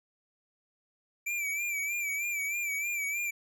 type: tone with vibrato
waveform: square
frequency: 2331 Hz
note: D7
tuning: 14 cents flat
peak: -31 dBFS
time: 1.26-3.31 s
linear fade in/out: 10 ms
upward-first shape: sine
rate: 3.2 Hz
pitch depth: 61 cents each way
effects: none